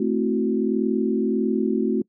sine chord, F# half-diminished seventh, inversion first, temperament equal, 220 / 261.6 / 329.6 / 370 Hz, A3 / C4 / E4 / F#4, 0 / 0 / 0 / 0 cents, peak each -23 / -25 / -28 / -24 dBFS, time 0-2.02 s, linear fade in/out 5 ms, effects noise-tail reverb RT60 0.1 s tail -24 dB re dry

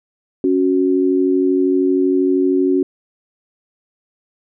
sine tone pair together, 277.2 / 370 Hz, C#4 / F#4, 0 / 0 cents, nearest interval perfect fourth, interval 500 cents, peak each -15 dBFS, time 0.44-2.83 s, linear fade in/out 2 ms, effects none

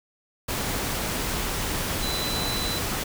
sine tone in noise, 4000 Hz, B7, 21 cents sharp, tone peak -30 dBFS, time 2.02-2.79 s, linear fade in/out 10 ms, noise pink, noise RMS -28 dBFS, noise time 0.48-3.04 s, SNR -5 dB, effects none

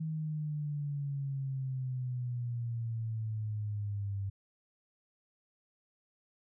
sine exponential sweep, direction down, 159.4 to 97.7 Hz, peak -33 dBFS, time 0-4.3 s, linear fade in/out 10 ms, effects none

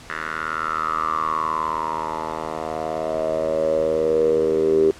10% pulse tone with band-pass filter sweep, 79.2 Hz, D#2, 31 cents sharp, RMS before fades -22 dBFS, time 0.1-4.91 s, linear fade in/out 0 ms, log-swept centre 1600 to 390 Hz, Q 9.3, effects pink hiss -43 dBFS RMS until 4.99 s + low-pass 8000 Hz 12 dB/octave

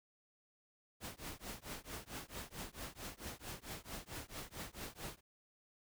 pink noise with tremolo, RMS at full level -44 dBFS, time 1-5.21 s, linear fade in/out 50 ms, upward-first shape triangle, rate 4.5 Hz, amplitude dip 100%, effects none

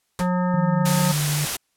pink noise with exponential decay, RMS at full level -25 dBFS, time 0.19-0.31 s, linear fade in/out 1 ms, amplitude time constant 24 ms
harmonic tone, 180 Hz, F#3, 47 cents flat, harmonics 1 / 3 / 5 / 7 / 9 / 10, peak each -20 / -28 / -28 / -32 / -39 / -39 dBFS, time 0.19-1.13 s, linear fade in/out 20 ms
sine tone with pitch glide, 160 to 148.43 Hz, D#3 to D3, +49 to +19 cents, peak -21 dBFS, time 0.54-1.45 s, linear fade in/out 2 ms, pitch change -130 cents, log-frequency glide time 0.67-0.9 s
white noise, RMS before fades -25 dBFS, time 0.85-1.57 s, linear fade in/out 10 ms
effects white hiss -70 dBFS RMS until 1.76 s + low-pass 12000 Hz 12 dB/octave

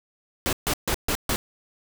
pink noise bursts, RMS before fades -24 dBFS, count 5, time 0.46-1.36 s, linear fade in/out 0 ms, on 68 ms, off 140 ms, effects none

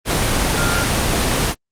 sine tone in noise, 1396.9 Hz, F6, in tune, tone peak -21 dBFS, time 0.55-0.86 s, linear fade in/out 50 ms, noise pink, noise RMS -17 dBFS, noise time 0.05-1.55 s, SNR -7 dB, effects low-pass 11000 Hz 12 dB/octave + Opus 24 kbps

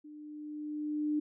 sine tone with level ramp, 300 Hz, D4, 37 cents sharp, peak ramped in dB -47 to -27 dBFS, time 0.04-1.2 s, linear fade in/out 10 ms, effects none

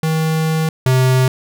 square tone pair in turn, 159.1 / 129.36 Hz, D#3 / C3, +39 / -19 cents, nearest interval major third, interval 358 cents, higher first, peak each -15 / -11 dBFS, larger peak second, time 0.03-0.69 / 0.86-1.28 s, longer first, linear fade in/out 2 ms, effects none

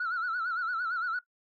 sine tone with vibrato, 1396.9 Hz, F6, in tune, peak -27 dBFS, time 0-1.19 s, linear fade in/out 5 ms, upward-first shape sine, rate 8.8 Hz, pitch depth 110 cents each way, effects noise-tail reverb RT60 0.1 s tail -17 dB re dry + tanh soft clip ceiling -26 dBFS

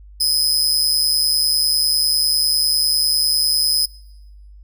sawtooth tone with amplitude modulation, 5060 Hz, D#8, 28 cents sharp, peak -9 dBFS, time 0.2-3.86 s, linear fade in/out 10 ms, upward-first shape sine, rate 150 Hz, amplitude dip 80%, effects noise-tail reverb RT60 1.0 s tail -23 dB re dry + added 50 Hz sine -39 dBFS peak until 4.63 s

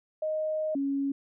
sine tone pair in turn, 622 / 277.1 Hz, D#5 / C#4, -1 / -1 cents, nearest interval octave + major second, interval 1400 cents, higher first, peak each -27 / -26 dBFS, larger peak second, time 0.22-0.75 / 0.75-1.12 s, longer first, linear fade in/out 5 ms, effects none

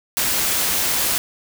white noise, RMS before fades -20 dBFS, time 0.17-1.18 s, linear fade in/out 0 ms, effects none

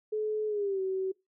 sine tone with pitch glide, 428.6 to 379.6 Hz, A4 to F#4, -45 to +44 cents, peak -28 dBFS, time 0.12-1.12 s, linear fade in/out 10 ms, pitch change -211 cents, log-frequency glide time 0.47-0.81 s, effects noise-tail reverb RT60 0.2 s tail -22 dB re dry

